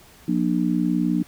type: harmonic tone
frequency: 59.8 Hz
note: A#1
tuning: 45 cents sharp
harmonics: 3 / 4 / 5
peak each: -23 / -23 / -23 dBFS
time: 0.28-1.23 s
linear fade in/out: 5 ms
effects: pink hiss -50 dBFS RMS until 1.27 s